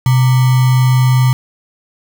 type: tone with sample-and-hold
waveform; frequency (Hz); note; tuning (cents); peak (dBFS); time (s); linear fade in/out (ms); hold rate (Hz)
sine; 127.5; C3; -44; -7; 0.06-1.33; 2; 1050
effects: none